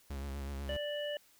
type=tone with vibrato; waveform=45% pulse; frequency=69.3 Hz; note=C#2; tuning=in tune; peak=-38 dBFS; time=0.1-0.77 s; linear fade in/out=5 ms; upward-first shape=sine; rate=8.1 Hz; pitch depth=48 cents each way
type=harmonic tone; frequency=588 Hz; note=D5; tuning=2 cents sharp; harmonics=1 / 3 / 5; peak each=-36 / -45 / -42 dBFS; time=0.69-1.17 s; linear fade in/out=2 ms
effects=white hiss -65 dBFS RMS until 1.39 s